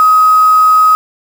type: tone with quantisation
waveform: sine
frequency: 1263 Hz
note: D#6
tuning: 26 cents sharp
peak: -4 dBFS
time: 0-0.95 s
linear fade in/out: 0 ms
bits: 4
effects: none